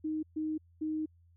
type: tone bursts at uneven times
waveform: sine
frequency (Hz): 311.1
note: D#4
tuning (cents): 0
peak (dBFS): -31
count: 3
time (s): 0.04-0.23 / 0.36-0.58 / 0.81-1.06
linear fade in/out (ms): 10
effects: added 85 Hz sine -60 dBFS peak until 1.36 s